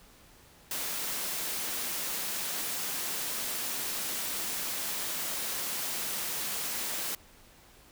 white high-pass noise, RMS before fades -34 dBFS, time 0.71-7.15 s, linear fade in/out 2 ms, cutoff 150 Hz, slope 48 dB/octave, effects pink hiss -57 dBFS RMS until 7.91 s

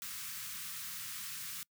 white band-stop noise, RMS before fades -43 dBFS, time 0.02-1.63 s, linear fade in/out 0 ms, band 200 to 1100 Hz, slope 48 dB/octave, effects noise-tail reverb RT60 0.1 s tail -25 dB re dry + high-pass 100 Hz 12 dB/octave

